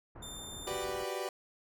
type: low-pass noise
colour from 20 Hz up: pink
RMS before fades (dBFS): -49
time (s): 0.15-1.05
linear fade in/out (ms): 10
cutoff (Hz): 1500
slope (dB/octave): 24
type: tone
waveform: 20% pulse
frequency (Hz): 3587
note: A7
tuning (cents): +33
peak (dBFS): -38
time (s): 0.22-0.85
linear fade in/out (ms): 10
type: chord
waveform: 30% pulse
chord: G major seventh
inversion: third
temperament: equal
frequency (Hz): 370 / 392 / 493.9 / 587.3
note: F#4 / G4 / B4 / D5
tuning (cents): 0 / 0 / 0 / 0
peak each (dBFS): -38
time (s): 0.67-1.29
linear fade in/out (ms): 2
effects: none